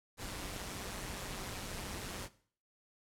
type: noise with amplitude modulation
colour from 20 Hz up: pink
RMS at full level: -40 dBFS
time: 0.17-2.29 s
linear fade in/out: 50 ms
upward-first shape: sine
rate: 189 Hz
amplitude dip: 60%
effects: noise-tail reverb RT60 0.5 s tail -17 dB re dry + low-pass 12000 Hz 12 dB/octave